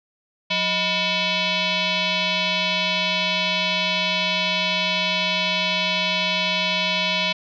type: tone with frequency modulation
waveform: sine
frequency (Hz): 180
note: F#3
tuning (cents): -47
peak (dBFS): -19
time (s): 0.5-7.33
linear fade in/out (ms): 10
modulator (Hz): 808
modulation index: 4.8
effects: none